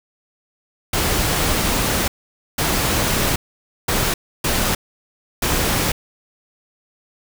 pink noise bursts at uneven times, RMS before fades -19 dBFS, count 5, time 0.93-2.08 / 2.58-3.36 / 3.88-4.14 / 4.44-4.75 / 5.42-5.92 s, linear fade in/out 5 ms, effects none

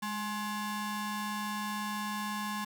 30% pulse ring-modulated tone, 634 Hz, D#5, 32 cents sharp, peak -28 dBFS, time 0.02-2.65 s, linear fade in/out 10 ms, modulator 426 Hz, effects 9-bit

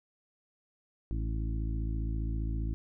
harmonic tone with a mistuned harmonic, 55 Hz, A1, in tune, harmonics 1 / 2 / 3 / 4 / 5 / 6, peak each -31 / -37 / -45 / -46 / -45 / -46 dBFS, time 1.11-2.74 s, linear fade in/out 0 ms, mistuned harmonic 6, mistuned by -20 cents, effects none

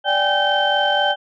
sine tone cluster, 586 / 777 / 821 / 1542 / 3099 Hz, D5 / G5 / G#5 / G6 / G7, -4 / -16 / -20 / -29 / -21 cents, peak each -21 dBFS, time 0.04-1.16 s, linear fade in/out 50 ms, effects tanh soft clip ceiling -6 dBFS

